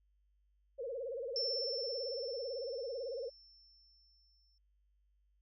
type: tone with vibrato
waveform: sine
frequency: 504 Hz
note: B4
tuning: 35 cents sharp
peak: -38 dBFS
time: 0.78-3.3 s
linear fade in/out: 20 ms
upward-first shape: sine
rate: 18 Hz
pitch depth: 180 cents each way
type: tone with exponential decay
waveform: sine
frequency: 5370 Hz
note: E8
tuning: 31 cents sharp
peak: -33 dBFS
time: 1.36-4.58 s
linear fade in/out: 1 ms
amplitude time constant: 700 ms
effects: added 50 Hz sine -70 dBFS peak until 5.41 s